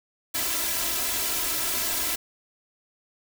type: noise with comb filter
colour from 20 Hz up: white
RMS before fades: -27 dBFS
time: 0.34-2.16 s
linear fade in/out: 10 ms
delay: 3 ms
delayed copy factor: +0.95
effects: none